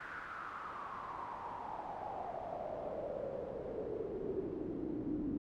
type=noise with band-pass filter sweep; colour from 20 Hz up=brown; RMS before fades=-42 dBFS; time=0-5.38 s; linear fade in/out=10 ms; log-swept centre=1500 to 280 Hz; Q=6.1; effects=none